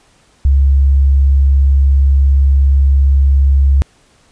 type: tone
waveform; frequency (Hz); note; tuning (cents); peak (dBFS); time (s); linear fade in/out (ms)
sine; 68.6; C#2; -17; -6; 0.45-3.82; 0
effects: pink hiss -51 dBFS RMS until 4.31 s + resampled to 22050 Hz

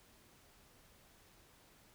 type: silence
effects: pink hiss -65 dBFS RMS until 1.94 s

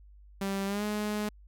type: tone with pitch glide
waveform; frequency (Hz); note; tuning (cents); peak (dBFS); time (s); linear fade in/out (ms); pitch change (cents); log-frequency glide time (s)
sawtooth; 196 to 210.1; G3 to G#3; 0 to +20; -26; 0.41-1.29; 5; +120; 0.66-0.84
effects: added 50 Hz sine -51 dBFS peak until 1.47 s

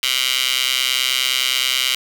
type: tone with high-pass filter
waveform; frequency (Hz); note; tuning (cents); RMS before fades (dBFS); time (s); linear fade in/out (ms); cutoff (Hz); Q
15% pulse; 129.5; C3; -17; -19; 0.03-1.95; 2; 2900; 2.4
effects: none

